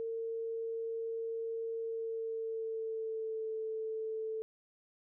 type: tone with pitch glide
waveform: sine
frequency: 454.5 to 440.8 Hz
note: A#4 to A4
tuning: -44 to +3 cents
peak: -35 dBFS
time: 0-4.42 s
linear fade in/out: 0 ms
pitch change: -53 cents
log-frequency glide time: 1.78-3.49 s
effects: none